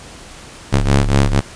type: ring-modulated tone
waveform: sawtooth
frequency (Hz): 69.3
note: C#2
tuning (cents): 0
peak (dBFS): -4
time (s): 0.72-1.41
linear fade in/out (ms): 20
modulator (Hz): 36.8
effects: pink hiss -37 dBFS RMS until 1.55 s + resampled to 22050 Hz